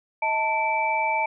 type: tone cluster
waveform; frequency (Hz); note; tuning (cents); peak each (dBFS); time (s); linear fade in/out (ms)
sine; 636 / 888 / 2321; D#5 / A5 / D7; +38 / +16 / -21; -30 / -23 / -26; 0.22-1.26; 5
effects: none